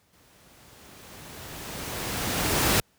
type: noise with exponential growth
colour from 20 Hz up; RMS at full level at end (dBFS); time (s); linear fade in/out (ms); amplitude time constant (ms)
pink; -20; 0.13-2.8; 1; 580
effects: pink hiss -65 dBFS RMS until 2.98 s + high-pass 60 Hz 12 dB/octave